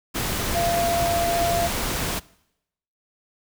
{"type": "tone in noise", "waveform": "sine", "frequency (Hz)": 686, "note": "F5", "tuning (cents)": -31, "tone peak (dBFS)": -21, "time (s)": [0.54, 1.68], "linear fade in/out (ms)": 20, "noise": "pink", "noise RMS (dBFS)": -26, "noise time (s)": [0.14, 2.2], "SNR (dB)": 2, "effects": ["noise-tail reverb RT60 0.8 s tail -22 dB re dry"]}